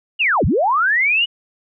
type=linear two-way sweep; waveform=sine; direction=down then up; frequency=2960 to 53.7 to 2960 Hz; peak=-13 dBFS; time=0.19-1.26 s; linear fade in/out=20 ms; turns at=0.45 s; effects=none